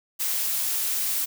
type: noise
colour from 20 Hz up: blue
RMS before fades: -26 dBFS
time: 0.19-1.26 s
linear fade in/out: 20 ms
effects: none